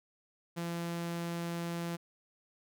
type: tone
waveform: sawtooth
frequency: 170.2 Hz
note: F3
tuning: 44 cents flat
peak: -31 dBFS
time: 0.56-1.97 s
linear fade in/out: 20 ms
effects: none